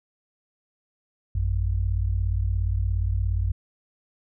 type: tone pair together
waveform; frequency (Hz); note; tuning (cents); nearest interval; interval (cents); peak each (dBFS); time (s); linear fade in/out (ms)
sine; 54.41 / 91.5; A1 / F#2; -19 / -19; major sixth; 900; -24; 1.35-3.52; 5
effects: none